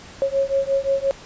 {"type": "beating tone pair", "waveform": "sine", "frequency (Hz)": [544, 549.7], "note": ["C#5", "C#5"], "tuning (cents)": [-33, -15], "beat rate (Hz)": 5.7, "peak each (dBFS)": -21, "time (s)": [0.22, 1.11], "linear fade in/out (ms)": 0, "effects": ["pink hiss -42 dBFS RMS until 1.25 s", "resampled to 16000 Hz"]}